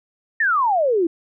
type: exponential sweep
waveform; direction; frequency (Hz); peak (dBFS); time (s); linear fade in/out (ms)
sine; down; 1864.7 to 319.4; -15; 0.4-1.07; 5
effects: none